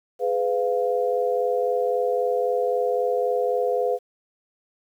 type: chord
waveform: sine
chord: F diminished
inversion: first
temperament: just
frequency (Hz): 419.1 / 502.9 / 698.5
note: Ab4 / Cb5 / F5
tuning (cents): +16 / +31 / 0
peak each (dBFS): -26 / -22 / -27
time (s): 0.19-3.99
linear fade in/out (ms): 50
effects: 9-bit